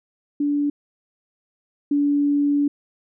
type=tone pair in turn; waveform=sine; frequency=289.5 / 287.7 Hz; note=D4 / D4; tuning=-25 / -36 cents; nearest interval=unison; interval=11 cents; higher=first; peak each=-18 / -16 dBFS; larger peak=second; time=0.4-0.7 / 1.91-2.68 s; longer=second; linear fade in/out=5 ms; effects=none